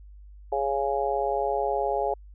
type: harmonic tone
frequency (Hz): 138.59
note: C#3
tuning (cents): 0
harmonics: 3 / 4 / 5 / 6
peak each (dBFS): -29 / -29 / -29 / -29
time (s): 0.52-2.14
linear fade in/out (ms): 5
effects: added 50 Hz sine -44 dBFS peak until 2.34 s